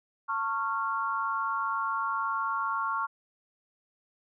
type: tone cluster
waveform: sine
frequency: 901 / 1103 / 1384 Hz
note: A5 / C#6 / F6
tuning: +41 / -9 / -16 cents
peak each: -35 / -30 / -32 dBFS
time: 0.28-3.07 s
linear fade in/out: 20 ms
effects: none